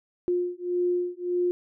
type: beating tone pair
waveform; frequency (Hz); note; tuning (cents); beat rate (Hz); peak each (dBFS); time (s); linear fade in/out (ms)
sine; 354.5 / 356.2; F4 / F4; +26 / +34; 1.7; -27; 0.28-1.51; 0
effects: none